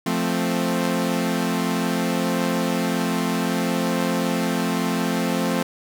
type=chord; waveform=sawtooth; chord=F major; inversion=none; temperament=equal; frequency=174.61 / 220 / 261.6 Hz; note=F3 / A3 / C4; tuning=0 / 0 / 0 cents; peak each=-21 dBFS; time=0.06-5.63 s; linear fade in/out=5 ms; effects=none